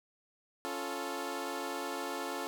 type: chord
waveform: 15% pulse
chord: Db augmented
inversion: none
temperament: equal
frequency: 277.2 / 349.2 / 440 Hz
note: Db4 / F4 / A4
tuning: 0 / 0 / 0 cents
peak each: -34 dBFS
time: 0.65-2.47 s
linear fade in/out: 0 ms
effects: none